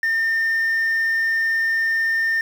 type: tone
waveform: sine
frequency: 1811 Hz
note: A6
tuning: 49 cents sharp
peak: -15 dBFS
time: 0.03-2.41 s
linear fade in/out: 2 ms
effects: tanh soft clip ceiling -16 dBFS + 7-bit